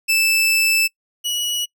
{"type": "tone pair in turn", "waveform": "sawtooth", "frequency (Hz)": [2637, 2923], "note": ["E7", "F#7"], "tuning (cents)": [0, -22], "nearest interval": "major second", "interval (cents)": 178, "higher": "second", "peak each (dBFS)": [-11, -17], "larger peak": "first", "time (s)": [[0.08, 0.88], [1.24, 1.66]], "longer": "first", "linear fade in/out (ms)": 20, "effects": ["noise-tail reverb RT60 0.1 s tail -25 dB re dry"]}